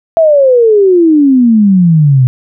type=exponential sweep; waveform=sine; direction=down; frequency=669 to 123.9 Hz; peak=-3 dBFS; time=0.17-2.27 s; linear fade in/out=0 ms; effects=none